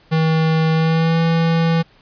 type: tone with pitch glide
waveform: square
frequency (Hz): 160 to 165.07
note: D#3 to E3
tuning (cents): +49 to +3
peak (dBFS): -14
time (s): 0.11-1.83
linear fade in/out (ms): 20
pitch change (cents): +54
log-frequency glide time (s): 0.73-1.2
effects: pink hiss -52 dBFS RMS until 2.01 s + resampled to 11025 Hz